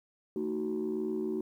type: chord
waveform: sine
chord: D# diminished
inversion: second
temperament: just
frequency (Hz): 224 / 311.1 / 373.4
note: A3 / D#4 / F#4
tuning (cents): +31 / 0 / +16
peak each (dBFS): -35 / -35 / -32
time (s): 0.36-1.41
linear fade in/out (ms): 2
effects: tanh soft clip ceiling -25 dBFS + 11-bit